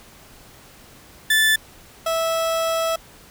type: tone pair in turn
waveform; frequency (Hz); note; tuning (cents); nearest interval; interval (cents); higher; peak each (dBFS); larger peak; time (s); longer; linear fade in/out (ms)
30% pulse; 1753 / 655.3; A6 / E5; -7 / -10; octave + perfect fourth; 1703; first; -12 / -17; first; 1.3-1.56 / 2.06-2.96; second; 5
effects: pink hiss -47 dBFS RMS until 3.3 s